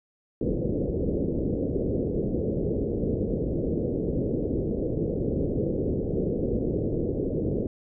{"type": "low-pass noise", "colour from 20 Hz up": "white", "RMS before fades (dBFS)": -27, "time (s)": [0.41, 7.67], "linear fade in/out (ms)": 2, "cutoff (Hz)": 500, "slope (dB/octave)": 48, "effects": []}